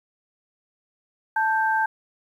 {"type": "tone pair together", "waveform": "sine", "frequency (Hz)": [881.1, 1570], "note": ["A5", "G6"], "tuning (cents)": [2, 2], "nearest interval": "minor seventh", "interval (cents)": 1000, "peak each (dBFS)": [-21, -23], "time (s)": [1.36, 1.86], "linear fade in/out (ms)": 5, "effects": ["9-bit"]}